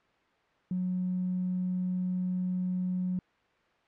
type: tone with tanh clipping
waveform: triangle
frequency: 182.5 Hz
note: F#3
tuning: 24 cents flat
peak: -28 dBFS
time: 0.71-3.19 s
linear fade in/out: 2 ms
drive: 4 dB
effects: white hiss -66 dBFS RMS until 3.87 s + low-pass 2000 Hz 12 dB/octave